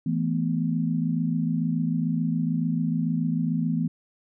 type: chord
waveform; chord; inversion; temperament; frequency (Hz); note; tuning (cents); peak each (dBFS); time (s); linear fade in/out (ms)
sine; E suspended fourth; none; equal; 164.81 / 220 / 246.9; E3 / A3 / B3; 0 / 0 / 0; -25 / -29 / -27; 0.06-3.88; 5
effects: none